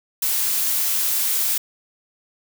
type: noise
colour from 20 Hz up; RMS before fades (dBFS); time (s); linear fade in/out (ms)
blue; -21; 0.22-1.58; 5
effects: none